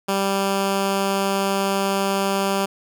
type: tone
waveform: 10% pulse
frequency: 196 Hz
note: G3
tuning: in tune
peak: -11 dBFS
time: 0.08-2.66 s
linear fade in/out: 10 ms
effects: none